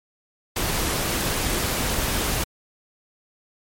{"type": "noise", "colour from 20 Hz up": "pink", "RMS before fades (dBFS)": -24, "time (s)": [0.56, 2.44], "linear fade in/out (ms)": 5, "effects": ["MP3 64 kbps"]}